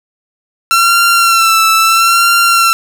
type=tone with vibrato; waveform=sawtooth; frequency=1350 Hz; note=E6; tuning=41 cents sharp; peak=-3 dBFS; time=0.71-2.73 s; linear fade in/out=0 ms; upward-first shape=sine; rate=0.76 Hz; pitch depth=40 cents each way; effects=none